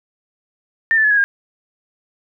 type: tone with pitch steps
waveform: sine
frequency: 1804 / 1755.7 / 1708.7 / 1662.9 / 1618.4 Hz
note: A6 / A6 / G#6 / G#6 / G#6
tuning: +43 / -4 / +49 / +2 / -45 cents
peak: -11 dBFS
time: 0.91-1.24 s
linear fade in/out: 0 ms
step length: 66 ms
effects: none